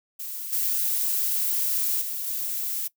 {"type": "noise with level steps", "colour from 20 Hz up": "violet", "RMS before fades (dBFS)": [-34, -25, -31, -29], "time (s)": [0.19, 2.88], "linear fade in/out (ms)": 10, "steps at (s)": [0.52, 2.01, 2.26], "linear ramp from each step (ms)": 10, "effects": ["noise-tail reverb RT60 0.1 s tail -20 dB re dry"]}